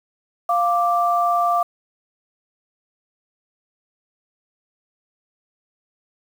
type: tone pair together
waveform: sine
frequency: 698.5 / 1174.7 Hz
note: F5 / D6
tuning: 0 / 0 cents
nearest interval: major sixth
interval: 900 cents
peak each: -18 / -19 dBFS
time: 0.49-1.63 s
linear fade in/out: 5 ms
effects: 7-bit